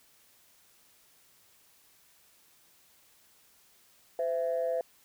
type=tone pair together; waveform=sine; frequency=511 / 666.1 Hz; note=C5 / E5; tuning=-41 / +18 cents; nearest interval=perfect fourth; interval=459 cents; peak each=-29 / -30 dBFS; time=4.19-4.81 s; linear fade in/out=2 ms; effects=tanh soft clip ceiling -22 dBFS + white hiss -63 dBFS RMS until 5.04 s